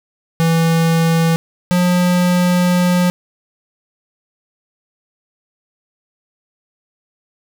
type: tone pair in turn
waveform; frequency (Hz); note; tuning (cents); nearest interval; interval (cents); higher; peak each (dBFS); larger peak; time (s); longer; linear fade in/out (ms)
square; 164.81 / 178.61; E3 / F3; 0 / +39; minor second; 139; second; -12; neither; 0.4-1.36 / 1.71-3.1; second; 0
effects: none